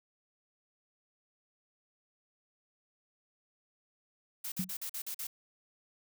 blue noise bursts, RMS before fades -39 dBFS, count 7, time 4.44-5.27 s, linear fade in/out 5 ms, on 80 ms, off 45 ms
sine tone with exponential decay, 185 Hz, F#3, in tune, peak -28 dBFS, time 4.59-4.73 s, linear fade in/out 5 ms, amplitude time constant 30 ms
effects none

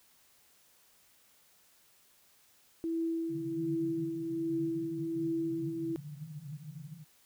sine tone with tremolo, 329.6 Hz, E4, in tune, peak -29 dBFS, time 2.84-5.96 s, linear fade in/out 0 ms, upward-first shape triangle, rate 1.3 Hz, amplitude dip 50%
pink band-pass noise, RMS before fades -44 dBFS, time 3.28-7.05 s, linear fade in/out 50 ms, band 140 to 160 Hz, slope 96 dB/octave
effects white hiss -65 dBFS RMS until 7.25 s

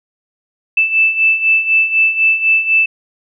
sine beating tone pair, 2637 / 2641 Hz, E7 / E7, 0 / +3 cents, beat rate 4 Hz, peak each -16 / -11 dBFS, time 0.77-2.86 s, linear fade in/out 5 ms, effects none

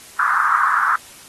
pink band-pass noise, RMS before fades -17 dBFS, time 0.19-0.96 s, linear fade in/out 5 ms, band 1100 to 1500 Hz, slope 48 dB/octave, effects white hiss -42 dBFS RMS until 1.28 s + AAC 32 kbps

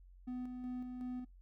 triangle tone with tremolo, 250 Hz, B3, 21 cents sharp, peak -37 dBFS, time 0.27-1.25 s, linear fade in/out 10 ms, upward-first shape square, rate 2.7 Hz, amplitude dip 35%, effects noise-tail reverb RT60 0.2 s tail -24 dB re dry + added 45 Hz sine -56 dBFS peak until 1.41 s

